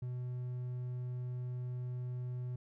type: tone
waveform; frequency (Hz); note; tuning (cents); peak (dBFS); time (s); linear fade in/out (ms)
triangle; 124.5; B2; +14; -35; 0.02-2.56; 5
effects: none